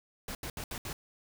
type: noise bursts at uneven times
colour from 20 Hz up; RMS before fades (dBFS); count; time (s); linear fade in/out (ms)
pink; -39; 5; 0.28-0.35 / 0.43-0.5 / 0.57-0.64 / 0.71-0.78 / 0.85-0.93; 2
effects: none